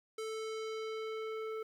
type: tone with low-pass filter sweep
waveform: square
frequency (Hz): 440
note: A4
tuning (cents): 0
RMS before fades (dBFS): -40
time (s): 0.18-1.63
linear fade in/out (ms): 5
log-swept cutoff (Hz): 9600 to 1600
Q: 0.99
effects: 11-bit